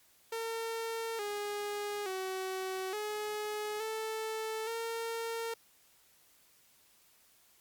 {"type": "tone with pitch steps", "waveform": "sawtooth", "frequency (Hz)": [454.7, 412.1, 376.9, 422.1, 440.3, 458.1], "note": ["A#4", "G#4", "F#4", "G#4", "A4", "A#4"], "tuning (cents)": [-43, -13, 32, 28, 1, -30], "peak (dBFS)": -31, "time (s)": [0.32, 5.54], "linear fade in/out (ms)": 5, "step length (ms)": 870, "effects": ["white hiss -65 dBFS RMS until 7.6 s", "MP3 96 kbps"]}